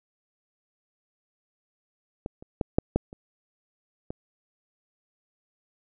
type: clicks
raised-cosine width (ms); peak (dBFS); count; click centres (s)
2; -19 / -30 / -12 / -6 / -8 / -28 / -20; 7; 2.261 / 2.425 / 2.612 / 2.785 / 2.96 / 3.129 / 4.105
effects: none